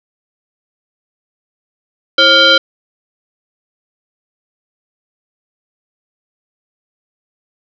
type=tone with frequency modulation; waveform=sine; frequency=2272 Hz; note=C#7; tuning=42 cents sharp; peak=-5 dBFS; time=2.18-2.58 s; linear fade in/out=5 ms; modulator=867 Hz; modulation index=2.1; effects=none